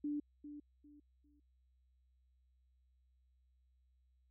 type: tone with echo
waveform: sine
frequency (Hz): 293.7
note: D4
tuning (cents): 0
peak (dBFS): -36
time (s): 0.04-0.2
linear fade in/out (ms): 5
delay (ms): 400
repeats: 3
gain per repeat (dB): -11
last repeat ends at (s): 1.4
effects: added 63 Hz sine -70 dBFS peak until 4.3 s